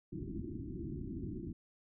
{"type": "low-pass noise", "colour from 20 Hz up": "white", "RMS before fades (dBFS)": -42, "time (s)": [0.12, 1.53], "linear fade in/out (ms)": 10, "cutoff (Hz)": 360, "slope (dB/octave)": 96, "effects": []}